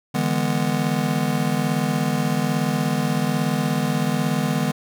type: chord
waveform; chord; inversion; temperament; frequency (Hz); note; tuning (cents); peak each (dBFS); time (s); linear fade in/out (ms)
square; E dominant seventh; third; just; 148.33 / 164.81 / 206 / 247.2; D3 / E3 / G#3 / B3; +18 / 0 / -14 / +2; -26; 0.14-4.72; 10
effects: none